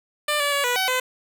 10% pulse tone with pitch steps, 595 / 575 / 566 / 489.9 / 757 / 509 Hz, D5 / D5 / C#5 / B4 / F#5 / C5, +22 / -37 / +36 / -14 / +39 / -48 cents, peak -12 dBFS, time 0.28-1 s, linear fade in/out 5 ms, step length 120 ms, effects none

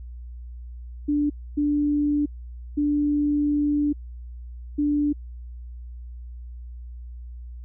sine tone bursts at uneven times, 292.9 Hz, D4, 5 cents flat, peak -19 dBFS, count 4, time 1.08-1.3 / 1.57-2.26 / 2.77-3.93 / 4.78-5.13 s, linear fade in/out 10 ms, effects added 60 Hz sine -35 dBFS peak until 7.64 s

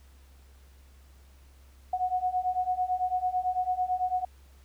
sine beating tone pair, 728 / 737 Hz, F#5 / F#5, -28 / -7 cents, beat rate 9 Hz, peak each -30 / -28 dBFS, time 1.93-4.25 s, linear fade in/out 5 ms, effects added 67 Hz sine -52 dBFS peak until 4.64 s + pink hiss -63 dBFS RMS until 4.64 s

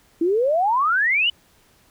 sine exponential sweep, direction up, 320 to 3040 Hz, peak -16 dBFS, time 0.21-1.3 s, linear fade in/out 5 ms, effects pink hiss -57 dBFS RMS until 1.9 s

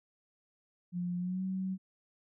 sine tone with pitch glide, 177 to 188.61 Hz, F3 to F#3, +23 to +33 cents, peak -32 dBFS, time 0.92-1.78 s, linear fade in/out 50 ms, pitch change +110 cents, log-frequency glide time 1.18-1.43 s, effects none

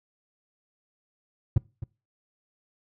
triangle tone with echo, 110 Hz, A2, in tune, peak -13 dBFS, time 1.56-1.58 s, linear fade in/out 5 ms, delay 260 ms, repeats 1, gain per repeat -14 dB, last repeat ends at 1.84 s, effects noise-tail reverb RT60 0.3 s tail -23 dB re dry

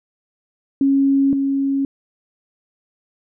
sine tone pair in turn, 274.6 / 274.6 Hz, C#4 / C#4, -16 / -16 cents, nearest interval unison, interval 0 cents, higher neither, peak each -12 / -16 dBFS, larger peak first, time 0.81-1.33 / 1.33-1.85 s, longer neither, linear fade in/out 2 ms, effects none

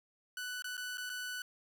sawtooth tone with dropouts, 1489 Hz, F#6, 11 cents sharp, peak -35 dBFS, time 0.37-1.42 s, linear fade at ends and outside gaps 2 ms, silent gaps 0.622-0.643 / 0.769-0.777 / 0.973-0.98 / 1.095-1.099 s, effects none

